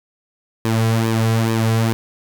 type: tone with flanger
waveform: sawtooth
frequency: 112.8 Hz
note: A2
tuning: 44 cents sharp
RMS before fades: -17 dBFS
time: 0.65-1.93 s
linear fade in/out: 0 ms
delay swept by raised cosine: 1.4 to 3.4 ms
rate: 2.3 Hz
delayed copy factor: -0.65
effects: none